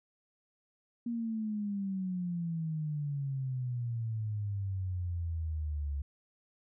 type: exponential sweep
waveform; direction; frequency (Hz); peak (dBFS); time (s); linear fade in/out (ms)
sine; down; 238.1 to 69.7; -32; 1.06-6.02; 5
effects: none